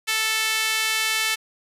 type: tone with high-pass filter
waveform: sawtooth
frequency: 439.9 Hz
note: A4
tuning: in tune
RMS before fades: -23 dBFS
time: 0.07-1.36 s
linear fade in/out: 20 ms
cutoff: 2200 Hz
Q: 1.3
effects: resampled to 32000 Hz